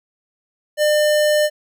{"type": "tone", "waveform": "square", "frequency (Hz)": 600, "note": "D5", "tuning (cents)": 37, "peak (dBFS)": -14, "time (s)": [0.77, 1.5], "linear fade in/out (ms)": 50, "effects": []}